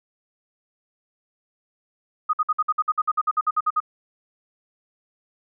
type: tone bursts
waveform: sine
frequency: 1244.5 Hz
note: D#6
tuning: in tune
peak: -17 dBFS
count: 16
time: 2.29-3.803 s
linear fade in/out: 10 ms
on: 43 ms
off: 55 ms
effects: none